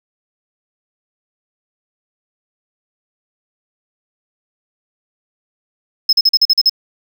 triangle tone bursts, 5170 Hz, E8, 34 cents flat, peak -6 dBFS, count 8, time 6.09-6.696 s, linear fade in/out 5 ms, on 39 ms, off 42 ms, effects none

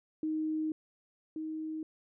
sine tone pair in turn, 312.3 / 314.3 Hz, D#4 / D#4, +7 / +18 cents, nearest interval unison, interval 11 cents, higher second, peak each -30 / -35 dBFS, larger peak first, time 0.23-0.72 / 1.36-1.83 s, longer first, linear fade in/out 2 ms, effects none

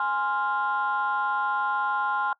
sine chord, F minor, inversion first, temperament equal, 830.6 / 1046.5 / 1396.9 Hz, Ab5 / C6 / F6, 0 / 0 / 0 cents, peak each -27 dBFS, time 0-2.33 s, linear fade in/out 2 ms, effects noise-tail reverb RT60 0.1 s tail -23 dB re dry + tanh soft clip ceiling -17 dBFS

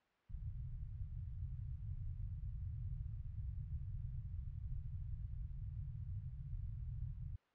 white low-pass noise, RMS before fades -45 dBFS, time 0.29-7.36 s, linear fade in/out 10 ms, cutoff 130 Hz, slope 48 dB/octave, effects white hiss -75 dBFS RMS until 7.54 s + low-pass 2000 Hz 12 dB/octave

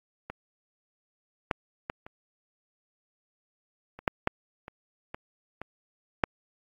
clicks, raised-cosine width 0.5 ms, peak -21 / -10 / -16 / -28 / -28 / -8 / -9 / -26 / -21 / -22 / -6 dBFS, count 11, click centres 0.3 / 1.512 / 1.899 / 2.065 / 3.99 / 4.078 / 4.274 / 4.681 / 5.145 / 5.616 / 6.238 s, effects AAC 48 kbps

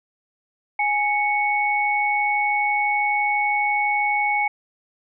sine tone pair together, 830.6 / 2217 Hz, G#5 / C#7, 0 / 0 cents, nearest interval octave + perfect fourth, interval 1700 cents, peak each -21 dBFS, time 0.79-4.48 s, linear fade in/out 5 ms, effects none

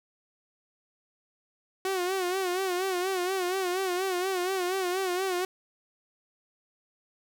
sawtooth tone with vibrato, 370 Hz, F#4, in tune, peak -23 dBFS, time 1.85-5.45 s, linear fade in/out 2 ms, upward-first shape sine, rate 4.2 Hz, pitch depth 81 cents each way, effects none

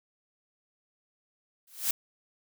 blue noise with exponential growth, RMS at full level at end -23 dBFS, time 1.67-1.91 s, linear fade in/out 5 ms, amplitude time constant 52 ms, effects none

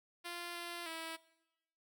5% pulse tone with pitch steps, 347.1 / 345 / 325.9 Hz, F4 / F4 / E4, -11 / -21 / -20 cents, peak -31 dBFS, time 0.24-1.17 s, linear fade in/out 20 ms, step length 310 ms, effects noise-tail reverb RT60 0.9 s tail -19 dB re dry

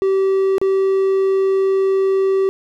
triangle tone with dropouts, 385.8 Hz, G4, 28 cents flat, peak -11 dBFS, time 0.02-2.49 s, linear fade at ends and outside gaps 0 ms, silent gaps 0.582-0.615 s, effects none

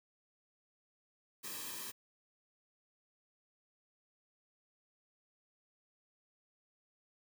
white noise with comb filter, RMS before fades -44 dBFS, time 1.43-1.92 s, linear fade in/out 20 ms, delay 1.4 ms, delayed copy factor -0.85, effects none

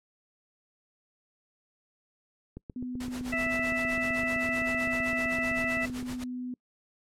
click train, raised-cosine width 3 ms, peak -27 dBFS, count 28, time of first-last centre 2.57-6.027 s, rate 7.81 Hz
sine tone, 250 Hz, B3, 21 cents sharp, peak -33 dBFS, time 2.76-6.54 s, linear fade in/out 2 ms
pink noise with tremolo, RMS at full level -40 dBFS, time 3-6.24 s, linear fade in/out 5 ms, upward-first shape sine, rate 7.8 Hz, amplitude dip 85%
harmonic tone, 659.3 Hz, E5, in tune, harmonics 1 / 2 / 3 / 4, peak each -34 / -39 / -30 / -35 dBFS, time 3.32-5.86 s, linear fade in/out 10 ms
effects noise-tail reverb RT60 0.1 s tail -26 dB re dry + low-pass 11000 Hz 12 dB/octave

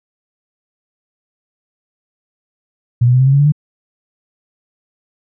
sine tone with pitch steps, 120 / 123.8 / 127.72 / 131.77 / 135.95 / 140.25 / 144.7 / 149.28 Hz, B2 / B2 / C3 / C3 / C#3 / C#3 / D3 / D3, -49 / +5 / -41 / +13 / -33 / +21 / -25 / +29 cents, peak -7 dBFS, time 3.01-3.522 s, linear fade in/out 10 ms, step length 64 ms, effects none

